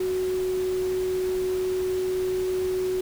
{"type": "tone in noise", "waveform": "sine", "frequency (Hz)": 370.5, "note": "F#4", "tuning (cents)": 2, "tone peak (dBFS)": -23, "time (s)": [0, 3.01], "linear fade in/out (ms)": 5, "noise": "pink", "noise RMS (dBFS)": -40, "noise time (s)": [0, 3.01], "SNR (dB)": 14, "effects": []}